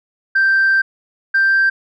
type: tone pair in turn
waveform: sine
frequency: 1568 / 1574.6 Hz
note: G6 / G6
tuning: 0 / +7 cents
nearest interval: unison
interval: 7 cents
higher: second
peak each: -9 dBFS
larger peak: neither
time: 0.35-0.82 / 1.34-1.7 s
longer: first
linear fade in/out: 10 ms
effects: tanh soft clip ceiling -8 dBFS